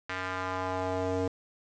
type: tone with band-pass filter sweep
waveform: square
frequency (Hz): 92.8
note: F#2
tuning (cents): +6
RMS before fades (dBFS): -32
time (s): 0.09-1.28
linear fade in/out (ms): 5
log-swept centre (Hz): 1800 to 450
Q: 1.6
effects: resampled to 16000 Hz + 8-bit